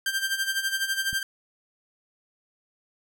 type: tone with tremolo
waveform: sawtooth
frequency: 1577 Hz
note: G6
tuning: 10 cents sharp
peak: -19 dBFS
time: 0.06-1.23 s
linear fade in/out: 2 ms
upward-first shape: sine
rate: 12 Hz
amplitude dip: 70%
type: click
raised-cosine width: 5 ms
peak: -27 dBFS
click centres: 1.13 s
effects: none